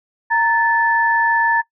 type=tone pair together; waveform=sine; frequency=926.5 / 1749 Hz; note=A#5 / A6; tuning=-11 / -11 cents; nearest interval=major seventh; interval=1100 cents; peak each=-16 dBFS; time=0.3-1.62 s; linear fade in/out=20 ms; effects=noise-tail reverb RT60 0.1 s tail -19 dB re dry